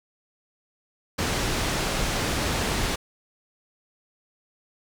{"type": "low-pass noise", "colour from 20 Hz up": "pink", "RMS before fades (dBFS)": -26, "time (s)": [1.18, 2.96], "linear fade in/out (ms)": 10, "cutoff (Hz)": 7900, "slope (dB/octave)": 12, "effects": []}